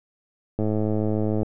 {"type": "click train", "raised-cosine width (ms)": 2, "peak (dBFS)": -12, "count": 91, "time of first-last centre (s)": [0.59, 1.431], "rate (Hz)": 107, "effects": []}